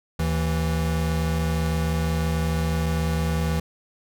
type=tone pair together; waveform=square; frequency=77.1 / 163.37 Hz; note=D#2 / E3; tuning=-15 / -15 cents; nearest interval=octave + minor second; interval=1300 cents; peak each=-25 dBFS; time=0.19-3.6 s; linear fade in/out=5 ms; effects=none